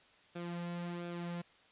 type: tone with flanger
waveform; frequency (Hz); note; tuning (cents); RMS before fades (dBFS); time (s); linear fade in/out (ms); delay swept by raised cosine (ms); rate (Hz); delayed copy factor
sawtooth; 173.3; F3; -13; -41; 0.35-1.42; 10; 1 to 3.3; 1.4; -0.55
effects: white hiss -64 dBFS RMS until 1.71 s + resampled to 8000 Hz